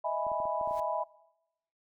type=chord; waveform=sine; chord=E major seventh; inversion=third; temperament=equal; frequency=622.3 / 659.3 / 830.6 / 987.8 Hz; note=D#5 / E5 / G#5 / B5; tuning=0 / 0 / 0 / 0 cents; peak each=-35 / -34 / -36 / -34 dBFS; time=0.04-1.04 s; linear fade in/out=10 ms
type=clicks; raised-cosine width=2 ms; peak=-36 dBFS; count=7; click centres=0.267 / 0.317 / 0.402 / 0.455 / 0.612 / 0.675 / 0.71 s
type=noise with exponential growth; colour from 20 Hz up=pink; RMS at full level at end=-48 dBFS; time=0.58-0.8 s; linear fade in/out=2 ms; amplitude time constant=46 ms
effects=noise-tail reverb RT60 0.9 s tail -22 dB re dry